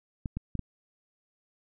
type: clicks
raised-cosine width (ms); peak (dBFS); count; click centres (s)
5; -20; 4; 0.258 / 0.37 / 0.553 / 0.593
effects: none